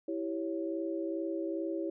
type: chord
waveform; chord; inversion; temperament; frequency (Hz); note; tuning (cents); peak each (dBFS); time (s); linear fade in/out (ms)
sine; C# diminished; first; equal; 329.6 / 392 / 554.4; E4 / G4 / C#5; 0 / 0 / 0; -34 / -39 / -39; 0.08-1.9; 5
effects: none